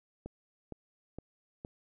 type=click train; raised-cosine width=2 ms; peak=-28 dBFS; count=4; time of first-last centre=0.26-1.649 s; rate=2.16 Hz; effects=none